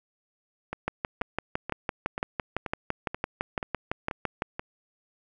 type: two click trains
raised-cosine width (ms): 0.5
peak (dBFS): -12 / -17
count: 22 / 9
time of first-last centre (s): 0.88-4.421 / 0.73-4.595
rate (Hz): 5.93 / 2.07
effects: none